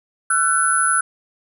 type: tone cluster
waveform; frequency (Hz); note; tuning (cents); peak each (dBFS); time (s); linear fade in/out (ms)
sine; 1343 / 1495 / 10090; E6 / F#6 / D#9; +32 / +17 / +23; -19; 0.3-1.01; 5
effects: none